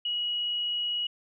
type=tone; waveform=sine; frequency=2909 Hz; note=F#7; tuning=30 cents flat; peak=-27 dBFS; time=0.05-1.07 s; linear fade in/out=5 ms; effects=none